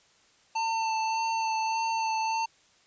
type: tone with vibrato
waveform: square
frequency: 894 Hz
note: A5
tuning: 27 cents sharp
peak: -27 dBFS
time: 0.55-2.46 s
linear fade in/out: 10 ms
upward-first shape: sine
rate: 1.7 Hz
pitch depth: 17 cents each way
effects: white hiss -62 dBFS RMS until 2.86 s + resampled to 16000 Hz